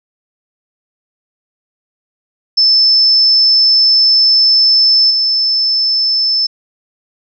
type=tone with level steps; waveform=sine; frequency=5270 Hz; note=E8; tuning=1 cent flat; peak=-6 / -10 dBFS; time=2.57-6.47 s; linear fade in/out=10 ms; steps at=5.1 s; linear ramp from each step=10 ms; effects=none